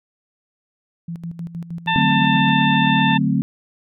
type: tone with tremolo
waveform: sine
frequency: 168.7 Hz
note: E3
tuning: 40 cents sharp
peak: -25 dBFS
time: 1.08-2.5 s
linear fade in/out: 5 ms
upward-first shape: square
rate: 6.4 Hz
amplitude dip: 70%
type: harmonic tone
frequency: 892 Hz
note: A5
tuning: 23 cents sharp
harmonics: 1 / 2 / 3 / 4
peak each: -19 / -22 / -24 / -25 dBFS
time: 1.87-3.18 s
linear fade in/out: 10 ms
type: chord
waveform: sine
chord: D dominant seventh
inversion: none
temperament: equal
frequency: 146.83 / 185 / 220 / 261.6 Hz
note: D3 / F#3 / A3 / C4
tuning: 0 / 0 / 0 / 0 cents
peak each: -21 dBFS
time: 1.96-3.42 s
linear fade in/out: 0 ms
effects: none